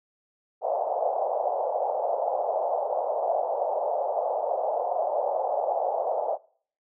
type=band-pass noise; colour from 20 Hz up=pink; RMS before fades=-27 dBFS; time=0.61-6.38 s; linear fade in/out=50 ms; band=540 to 800 Hz; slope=48 dB/octave; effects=noise-tail reverb RT60 0.5 s tail -22 dB re dry